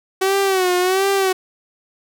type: tone with vibrato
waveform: sawtooth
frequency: 376.3 Hz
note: F#4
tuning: 29 cents sharp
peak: -11 dBFS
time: 0.21-1.33 s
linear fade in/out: 10 ms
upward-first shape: sine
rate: 1.4 Hz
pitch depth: 83 cents each way
effects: none